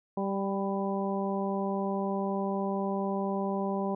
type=harmonic tone with a mistuned harmonic; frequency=196 Hz; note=G3; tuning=in tune; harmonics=1 / 2 / 3 / 4 / 5; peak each=-31 / -34 / -36 / -37 / -38 dBFS; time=0.17-3.95 s; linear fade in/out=5 ms; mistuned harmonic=5; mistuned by=+20 cents; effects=none